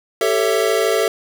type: chord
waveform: square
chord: A dominant seventh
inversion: third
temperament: equal with one note detuned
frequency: 392 / 445.1 / 554.4 / 659.3 Hz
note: G4 / A4 / C#5 / E5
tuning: 0 / +20 / 0 / 0 cents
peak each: -22 / -19 / -24 / -22 dBFS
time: 0.21-1.08 s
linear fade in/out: 2 ms
effects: none